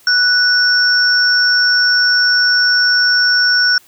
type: tone pair together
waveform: sine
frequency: 1480 / 5460 Hz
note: F#6 / F8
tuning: 0 / -40 cents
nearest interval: octave + major seventh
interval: 2260 cents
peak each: -12 dBFS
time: 0.07-3.78 s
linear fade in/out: 2 ms
effects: white hiss -48 dBFS RMS until 3.87 s